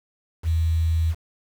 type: tone with quantisation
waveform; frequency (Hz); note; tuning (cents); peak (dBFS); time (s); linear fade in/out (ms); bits
sine; 81.5; E2; -19; -18; 0.43-1.15; 50; 7
effects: none